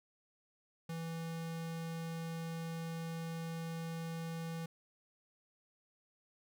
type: tone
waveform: square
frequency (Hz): 164.81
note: E3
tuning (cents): 0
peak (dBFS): -40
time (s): 0.89-4.66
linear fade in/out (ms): 5
effects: none